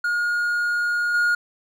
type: tone with level steps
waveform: triangle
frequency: 1431 Hz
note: F6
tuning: 42 cents sharp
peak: -18 / -15 dBFS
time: 0.04-1.35 s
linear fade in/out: 5 ms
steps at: 1.14 s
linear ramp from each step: 5 ms
effects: none